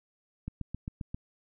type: click train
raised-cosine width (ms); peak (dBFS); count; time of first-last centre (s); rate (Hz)
5; -23; 6; 0.48-1.145; 7.52
effects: none